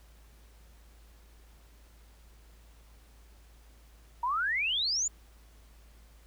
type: exponential sweep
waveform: sine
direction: up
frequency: 926 to 7210 Hz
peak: -27 dBFS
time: 4.23-5.08 s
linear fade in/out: 5 ms
effects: added 55 Hz sine -54 dBFS peak until 6.26 s + pink hiss -63 dBFS RMS until 6.26 s